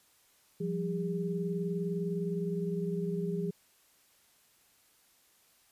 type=tone cluster; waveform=sine; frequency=172.2 / 191.9 / 406.3 Hz; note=F3 / G3 / G#4; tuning=-24 / -37 / -38 cents; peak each=-33 / -39 / -35 dBFS; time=0.6-3.51 s; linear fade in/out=10 ms; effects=white hiss -66 dBFS RMS until 5.71 s + resampled to 32000 Hz